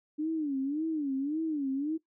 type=tone with vibrato; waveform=sine; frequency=293.7 Hz; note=D4; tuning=in tune; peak=-28 dBFS; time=0.18-1.98 s; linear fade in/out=20 ms; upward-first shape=sine; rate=1.8 Hz; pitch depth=170 cents each way; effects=noise-tail reverb RT60 0.1 s tail -17 dB re dry